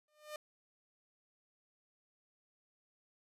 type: tone with exponential growth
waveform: sawtooth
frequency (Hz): 604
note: D5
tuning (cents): +48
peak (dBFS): -36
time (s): 0.08-0.36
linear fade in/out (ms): 2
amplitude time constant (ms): 59
effects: resampled to 32000 Hz